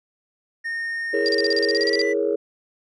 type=tone with pitch glide; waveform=triangle; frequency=1838 to 1981.3 Hz; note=A#6 to B6; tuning=-25 to +5 cents; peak=-23 dBFS; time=0.64-2.14 s; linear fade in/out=20 ms; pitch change=+130 cents; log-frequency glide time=1.67-2.02 s
type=chord; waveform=sine; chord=A# half-diminished seventh; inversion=second; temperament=equal; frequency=329.6 / 415.3 / 466.2 / 554.4 Hz; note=E4 / G#4 / A#4 / C#5; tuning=0 / 0 / 0 / 0 cents; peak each=-27 / -22 / -24 / -26 dBFS; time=1.13-2.36 s; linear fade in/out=10 ms
type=tone bursts; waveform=sine; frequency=4766 Hz; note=D8; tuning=25 cents sharp; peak=-19 dBFS; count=13; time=1.26-2.016 s; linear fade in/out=0 ms; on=24 ms; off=37 ms
effects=tanh soft clip ceiling -9 dBFS + resampled to 22050 Hz